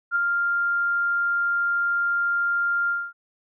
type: tone with ADSR envelope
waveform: sine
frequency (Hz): 1396.9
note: F6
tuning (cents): 0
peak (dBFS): -17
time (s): 0.11-3.13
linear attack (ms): 48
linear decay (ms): 8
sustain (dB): -3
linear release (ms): 240
effects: none